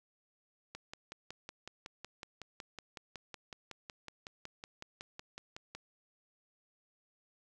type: click train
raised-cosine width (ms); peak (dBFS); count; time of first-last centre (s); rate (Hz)
0.2; -27; 28; 0.75-5.75; 5.4
effects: none